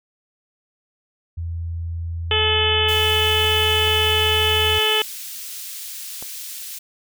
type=tone with pitch glide; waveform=sine; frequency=83.9 to 83.32 Hz; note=E2 to E2; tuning=+31 to +19 cents; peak=-24 dBFS; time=1.37-4.79 s; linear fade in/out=10 ms; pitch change=-12 cents; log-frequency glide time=3.82-4.5 s
type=harmonic tone; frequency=431.8 Hz; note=A4; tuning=33 cents flat; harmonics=1 / 2 / 3 / 4 / 5 / 6 / 7 / 8; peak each=-23 / -27 / -29 / -28 / -30 / -25 / -19 / -26 dBFS; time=2.31-5.02 s; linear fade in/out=2 ms
type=high-pass noise; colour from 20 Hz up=white; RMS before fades=-33 dBFS; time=2.88-6.79 s; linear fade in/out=10 ms; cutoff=2900 Hz; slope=12 dB/octave
type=clicks; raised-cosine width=1 ms; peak=-23 dBFS; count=3; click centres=3.447 / 3.876 / 6.225 s
effects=none